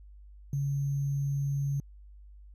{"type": "tone with sample-and-hold", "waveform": "sine", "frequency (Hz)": 140, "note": "C#3", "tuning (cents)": 18, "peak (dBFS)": -27, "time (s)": [0.53, 1.8], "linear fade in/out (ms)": 2, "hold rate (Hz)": 6300, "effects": ["added 50 Hz sine -48 dBFS peak until 2.54 s", "resampled to 32000 Hz"]}